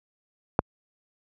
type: click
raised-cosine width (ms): 1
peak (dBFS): -4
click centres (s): 0.591
effects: high-pass 60 Hz 12 dB/octave